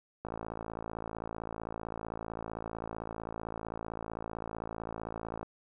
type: click train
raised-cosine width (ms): 1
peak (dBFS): -24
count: 289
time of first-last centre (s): 0.25-5.43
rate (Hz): 55.6
effects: none